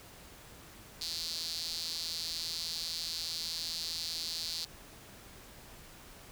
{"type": "tone with high-pass filter", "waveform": "sawtooth", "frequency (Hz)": 164.81, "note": "E3", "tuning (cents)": 0, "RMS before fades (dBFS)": -38, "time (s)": [1.01, 4.65], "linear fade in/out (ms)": 5, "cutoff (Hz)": 4400, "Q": 6, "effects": ["pink hiss -53 dBFS RMS until 6.31 s"]}